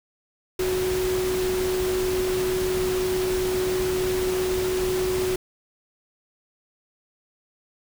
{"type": "tone in noise", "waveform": "sine", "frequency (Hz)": 370, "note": "F#4", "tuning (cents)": 0, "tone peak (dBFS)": -22, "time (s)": [0.59, 5.36], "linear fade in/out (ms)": 5, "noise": "pink", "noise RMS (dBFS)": -31, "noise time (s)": [0.59, 5.36], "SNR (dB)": 6, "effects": []}